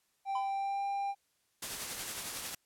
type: tone with pitch glide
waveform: triangle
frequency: 784 to 796.3 Hz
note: G5 to G5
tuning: 0 to +27 cents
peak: -30 dBFS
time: 0.25-1.15 s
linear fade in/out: 50 ms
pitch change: +27 cents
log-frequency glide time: 0.49-0.84 s
type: tone with exponential decay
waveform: triangle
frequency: 1009 Hz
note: B5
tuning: 37 cents sharp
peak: -30 dBFS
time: 0.35-0.58 s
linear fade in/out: 5 ms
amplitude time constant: 50 ms
type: noise with tremolo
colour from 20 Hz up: white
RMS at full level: -37 dBFS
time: 1.62-2.55 s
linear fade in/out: 5 ms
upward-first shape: triangle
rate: 11 Hz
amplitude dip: 40%
effects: white hiss -75 dBFS RMS until 2.65 s + low-pass 12000 Hz 12 dB/octave